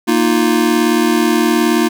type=chord; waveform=square; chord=Bb suspended fourth; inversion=none; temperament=just; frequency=233.1 / 310.8 / 349.6 Hz; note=Bb3 / Eb4 / F4; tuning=0 / -2 / +2 cents; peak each=-16 dBFS; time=0.07-1.89 s; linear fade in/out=20 ms; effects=none